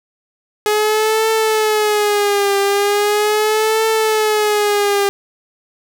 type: tone with vibrato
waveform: sawtooth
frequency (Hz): 420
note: G#4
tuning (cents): +19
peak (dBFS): -9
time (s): 0.66-5.09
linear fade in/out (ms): 0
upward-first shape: triangle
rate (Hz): 0.39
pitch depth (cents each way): 98
effects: none